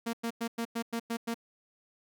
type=tone bursts; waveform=sawtooth; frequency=231.5 Hz; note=A#3; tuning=12 cents flat; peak=-27 dBFS; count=8; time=0.06-1.344 s; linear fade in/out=10 ms; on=73 ms; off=100 ms; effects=none